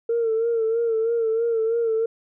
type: tone with vibrato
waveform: sine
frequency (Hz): 455.5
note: A#4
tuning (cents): -40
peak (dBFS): -18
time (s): 0.09-2.06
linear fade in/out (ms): 5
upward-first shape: sine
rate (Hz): 3.1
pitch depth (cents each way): 51
effects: tanh soft clip ceiling -15 dBFS